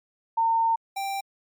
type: tone pair in turn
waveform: sine / square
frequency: 910 / 785.4 Hz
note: A#5 / G5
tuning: -42 / +3 cents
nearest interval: minor third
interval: 255 cents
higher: first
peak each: -19 / -28 dBFS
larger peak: first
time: 0.37-0.76 / 0.96-1.21 s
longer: first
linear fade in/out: 10 ms
effects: MP3 96 kbps